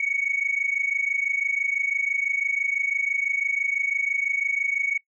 sine tone pair together, 2217 / 2243 Hz, C#7 / C#7, 0 / +20 cents, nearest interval unison, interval 20 cents, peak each -24 dBFS, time 0-4.98 s, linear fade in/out 5 ms, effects noise-tail reverb RT60 0.1 s tail -20 dB re dry + tanh soft clip ceiling -16 dBFS

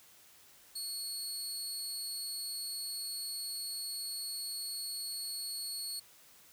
25% pulse tone with amplitude modulation, 4362 Hz, C#8, 29 cents flat, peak -31 dBFS, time 0.75-6 s, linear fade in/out 10 ms, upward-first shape sine, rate 294 Hz, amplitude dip 40%, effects white hiss -60 dBFS RMS until 6.52 s

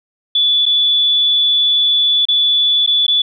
sine tone with dropouts, 3453 Hz, A7, 33 cents flat, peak -10 dBFS, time 0.35-3.22 s, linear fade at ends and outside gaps 5 ms, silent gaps 0.656-0.662 / 2.254-2.285 / 2.864-2.874 / 3.067-3.08 s, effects none

